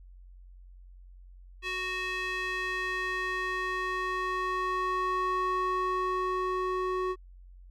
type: tone with band-pass filter sweep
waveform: square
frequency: 370 Hz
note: F#4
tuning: in tune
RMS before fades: -31 dBFS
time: 1.62-7.16 s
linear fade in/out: 50 ms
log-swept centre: 2500 to 760 Hz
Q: 2.2
effects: added 45 Hz sine -48 dBFS peak until 7.7 s